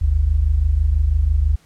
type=tone pair together; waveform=sine; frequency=48.93 / 75 Hz; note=G1 / D2; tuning=-2 / +37 cents; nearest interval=perfect fifth; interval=739 cents; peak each=-18 / -15 dBFS; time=0.01-1.56 s; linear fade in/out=10 ms; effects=pink hiss -55 dBFS RMS until 1.65 s + low-pass 11000 Hz 12 dB/octave